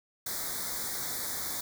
white band-stop noise, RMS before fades -35 dBFS, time 0.26-1.61 s, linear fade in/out 5 ms, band 2200 to 3500 Hz, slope 96 dB/octave, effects none

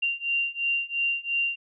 sine beating tone pair, 2771 / 2773.9 Hz, F7 / F7, -14 / -12 cents, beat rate 2.9 Hz, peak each -28 / -27 dBFS, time 0.02-1.56 s, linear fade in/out 10 ms, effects none

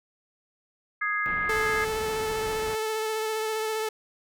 sine chord, Ab major, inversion second, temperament equal, 1244.5 / 1661.2 / 2093 Hz, Eb6 / Ab6 / C7, 0 / 0 / 0 cents, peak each -30 / -28 / -30 dBFS, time 1.01-1.85 s, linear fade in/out 10 ms
pink low-pass noise, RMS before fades -39 dBFS, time 1.26-2.75 s, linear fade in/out 0 ms, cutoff 2500 Hz, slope 24 dB/octave
sawtooth tone with vibrato, 437.2 Hz, A4, 11 cents flat, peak -23 dBFS, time 1.49-3.89 s, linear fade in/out 5 ms, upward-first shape sine, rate 15 Hz, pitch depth 18 cents each way
effects none

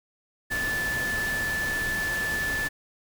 sine tone in noise, 1745 Hz, A6, 15 cents flat, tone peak -26 dBFS, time 0.5-2.69 s, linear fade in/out 20 ms, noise pink, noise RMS -34 dBFS, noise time 0.5-2.69 s, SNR +5 dB, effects none

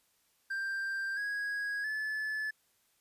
triangle tone with pitch steps, 1581 / 1653.9 / 1730.1 Hz, G6 / G#6 / A6, +14 / -8 / -30 cents, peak -31 dBFS, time 0.5-2.51 s, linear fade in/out 10 ms, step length 670 ms, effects white hiss -72 dBFS RMS until 3 s + resampled to 32000 Hz

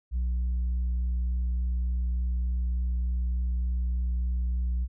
sine tone with vibrato, 61 Hz, B1, 21 cents flat, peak -22 dBFS, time 0.11-4.88 s, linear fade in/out 50 ms, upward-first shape triangle, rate 3.4 Hz, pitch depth 10 cents each way, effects tanh soft clip ceiling -24 dBFS

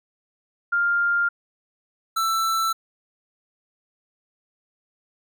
sine / square tone pair in turn, 1400 / 1330.6 Hz, F6 / E6, +4 / +16 cents, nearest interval minor second, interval 88 cents, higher first, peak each -18 / -21 dBFS, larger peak first, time 0.72-1.29 / 2.16-2.73 s, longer neither, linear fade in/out 10 ms, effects none

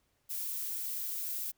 violet noise with high-pass filter sweep, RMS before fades -37 dBFS, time 0.29-1.52 s, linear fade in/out 20 ms, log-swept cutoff 460 to 1400 Hz, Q 0.82, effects pink hiss -75 dBFS RMS until 1.57 s

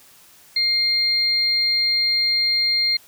sine tone pair together, 2100 / 4200 Hz, C7 / C8, +6 / +6 cents, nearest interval octave, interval 1200 cents, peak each -25 / -17 dBFS, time 0.56-2.97 s, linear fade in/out 5 ms, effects white hiss -50 dBFS RMS until 3.07 s

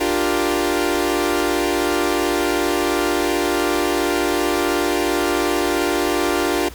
sawtooth chord, G minor seventh, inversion second, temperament equal, 293.7 / 349.2 / 392 / 466.2 Hz, D4 / F4 / G4 / Bb4, 0 / 0 / 0 / 0 cents, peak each -19 / -17 / -20 / -22 dBFS, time 0-6.69 s, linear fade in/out 10 ms, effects added 60 Hz sine -37 dBFS peak until 6.74 s + pink hiss -41 dBFS RMS until 6.74 s

